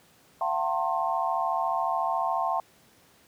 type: tone cluster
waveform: sine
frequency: 682 / 756 / 901 / 1064 Hz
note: F5 / F#5 / A5 / C6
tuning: -41 / +37 / +41 / +29 cents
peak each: -30 dBFS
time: 0.41-2.6 s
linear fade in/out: 2 ms
effects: pink hiss -59 dBFS RMS until 3.27 s + high-pass 100 Hz 12 dB/octave